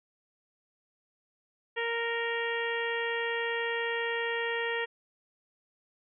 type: harmonic tone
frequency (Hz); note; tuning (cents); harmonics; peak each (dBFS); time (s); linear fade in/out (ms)
465.1; A#4; -4; 1 / 2 / 3 / 4 / 5 / 6 / 7; -33 / -38 / -42 / -33 / -41 / -40 / -44; 1.76-4.86; 20
effects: none